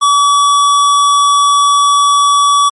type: tone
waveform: square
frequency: 1143 Hz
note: D6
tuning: 47 cents flat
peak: -7 dBFS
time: 0.01-2.7 s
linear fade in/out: 20 ms
effects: MP3 48 kbps

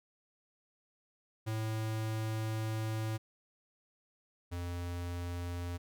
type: tone pair in turn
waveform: square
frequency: 110 / 87.47 Hz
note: A2 / F2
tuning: 0 / +3 cents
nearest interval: major third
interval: 397 cents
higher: first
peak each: -34 / -37 dBFS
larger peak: first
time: 1.46-3.18 / 4.51-5.78 s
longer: first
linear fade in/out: 20 ms
effects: none

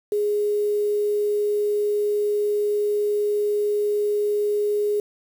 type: tone with quantisation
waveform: sine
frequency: 415.3 Hz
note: G#4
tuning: in tune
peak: -19 dBFS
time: 0.12-5 s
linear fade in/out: 2 ms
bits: 7
effects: none

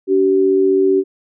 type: tone pair together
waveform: sine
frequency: 286.8 / 382.4 Hz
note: D4 / G4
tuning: -41 / -43 cents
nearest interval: perfect fourth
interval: 498 cents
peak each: -18 / -11 dBFS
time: 0.07-1.04 s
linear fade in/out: 50 ms
effects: none

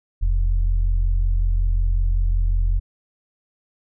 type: tone pair together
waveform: sine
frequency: 40.59 / 86 Hz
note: E1 / F2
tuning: -26 / -26 cents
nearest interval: octave + minor second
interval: 1300 cents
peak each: -16 / -26 dBFS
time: 0.21-2.8 s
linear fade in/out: 20 ms
effects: none

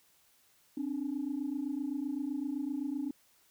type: tone pair together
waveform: sine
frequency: 265.9 / 293.7 Hz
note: C4 / D4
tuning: +28 / 0 cents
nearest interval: major second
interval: 172 cents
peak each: -35 / -34 dBFS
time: 0.77-3.11 s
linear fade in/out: 5 ms
effects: tanh soft clip ceiling -27 dBFS + white hiss -67 dBFS RMS until 3.5 s

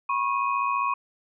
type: tone cluster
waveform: sine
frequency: 981 / 1096 / 2504 Hz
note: B5 / C#6 / D#7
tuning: -12 / -20 / +10 cents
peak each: -29 / -24 / -32 dBFS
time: 0.09-0.94 s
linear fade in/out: 5 ms
effects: none

